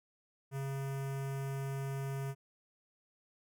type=tone with notch filter; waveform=square; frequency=136.6 Hz; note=C#3; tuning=25 cents flat; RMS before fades=-38 dBFS; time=0.51-2.35 s; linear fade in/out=50 ms; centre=4000 Hz; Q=1.1; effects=none

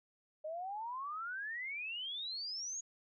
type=exponential sweep; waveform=sine; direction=up; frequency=605 to 6800 Hz; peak=-39 dBFS; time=0.44-2.81 s; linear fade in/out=10 ms; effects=none

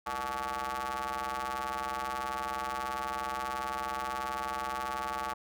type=ring-modulated tone; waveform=sawtooth; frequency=132.1 Hz; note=C3; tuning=17 cents sharp; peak=-26 dBFS; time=0.06-5.34 s; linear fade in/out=10 ms; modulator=1000 Hz; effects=none

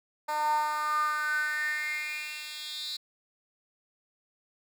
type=tone with high-pass filter sweep; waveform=10% pulse; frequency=302.2 Hz; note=D4; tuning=50 cents sharp; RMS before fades=-31 dBFS; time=0.28-2.97 s; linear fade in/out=10 ms; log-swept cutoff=780 to 4000 Hz; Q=8.3; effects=none

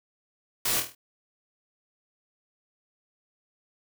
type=noise with echo; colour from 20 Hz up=white; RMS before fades=-27 dBFS; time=0.65-0.8 s; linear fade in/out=5 ms; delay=25 ms; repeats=6; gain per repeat=-5 dB; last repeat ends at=0.95 s; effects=none

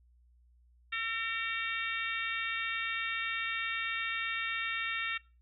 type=harmonic tone with a mistuned harmonic; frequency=456.8 Hz; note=A#4; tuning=35 cents flat; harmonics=3 / 4 / 5 / 6 / 7 / 8; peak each=-40 / -37 / -38 / -39 / -46 / -42 dBFS; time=0.92-5.18 s; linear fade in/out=10 ms; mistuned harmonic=3; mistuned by=-31 cents; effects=noise-tail reverb RT60 0.3 s tail -20 dB re dry + added 60 Hz sine -61 dBFS peak until 5.41 s

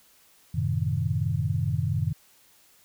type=chord; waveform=sine; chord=F# diminished seventh; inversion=none; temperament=equal; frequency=92.5 / 110 / 130.81 / 155.56 Hz; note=F#2 / A2 / C3 / Eb3; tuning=0 / 0 / 0 / 0 cents; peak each=-29 dBFS; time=0.54-2.13 s; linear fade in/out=10 ms; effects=white hiss -59 dBFS RMS until 2.84 s

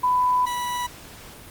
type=tone pair in turn; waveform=sine / 40% pulse; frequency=997 / 980.4 Hz; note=B5 / B5; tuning=+16 / -13 cents; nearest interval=unison; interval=29 cents; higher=first; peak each=-17 / -24 dBFS; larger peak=first; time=0.03-0.46 / 0.46-0.87 s; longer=first; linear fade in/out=10 ms; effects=pink hiss -43 dBFS RMS until 1.5 s + Opus 32 kbps

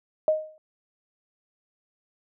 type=tone with exponential decay; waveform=sine; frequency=622.3 Hz; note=D#5; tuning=in tune; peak=-15 dBFS; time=0.28-0.58 s; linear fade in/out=1 ms; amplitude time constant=64 ms; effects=none

